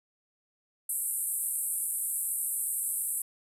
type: band-pass noise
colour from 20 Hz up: pink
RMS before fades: -32 dBFS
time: 0.89-3.22 s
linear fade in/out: 5 ms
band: 8200 to 13000 Hz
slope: 96 dB/octave
effects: none